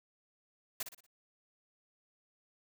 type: noise with echo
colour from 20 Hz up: white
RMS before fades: -37 dBFS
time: 0.8-0.83 s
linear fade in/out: 5 ms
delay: 59 ms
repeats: 4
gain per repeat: -8 dB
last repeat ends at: 1.066 s
effects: none